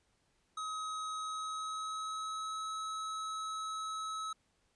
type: tone with pitch glide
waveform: square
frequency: 1270 to 1290 Hz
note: D#6 to E6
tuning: +35 to -38 cents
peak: -38 dBFS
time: 0.57-4.33 s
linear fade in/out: 5 ms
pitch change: +27 cents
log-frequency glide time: 1.16-2.68 s
effects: pink hiss -75 dBFS RMS until 4.75 s + resampled to 22050 Hz